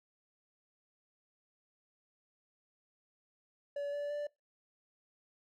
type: tone with pitch steps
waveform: triangle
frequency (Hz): 572 / 579 / 586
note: D5 / D5 / D5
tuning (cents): -46 / -25 / -4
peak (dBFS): -33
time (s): 3.76-4.27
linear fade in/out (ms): 5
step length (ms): 170
effects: noise-tail reverb RT60 0.2 s tail -23 dB re dry